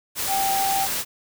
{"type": "tone in noise", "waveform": "sine", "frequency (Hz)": 782, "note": "G5", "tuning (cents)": -4, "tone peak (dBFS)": -21, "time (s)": [0.27, 0.88], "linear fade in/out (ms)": 50, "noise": "white", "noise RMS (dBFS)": -26, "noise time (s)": [0.15, 1.05], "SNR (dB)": 2, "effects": []}